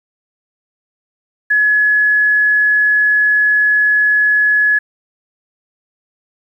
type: tone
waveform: sine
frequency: 1696 Hz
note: G#6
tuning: 36 cents sharp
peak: -9 dBFS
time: 1.5-4.79 s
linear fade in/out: 10 ms
effects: 8-bit